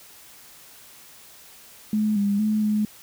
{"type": "tone with pitch steps", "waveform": "sine", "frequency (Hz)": [213.4, 201.9, 214.2, 211.8], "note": ["G#3", "G#3", "A3", "G#3"], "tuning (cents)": [47, -49, -46, 34], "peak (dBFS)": -19, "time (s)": [1.93, 2.85], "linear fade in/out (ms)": 2, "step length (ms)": 230, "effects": ["white hiss -48 dBFS RMS until 3.02 s"]}